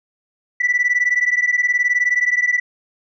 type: beating tone pair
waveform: sine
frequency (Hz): 1959 / 1978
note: B6 / B6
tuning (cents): -15 / +2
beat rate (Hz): 19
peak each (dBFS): -16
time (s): 0.6-2.6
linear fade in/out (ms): 10
effects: tanh soft clip ceiling -10 dBFS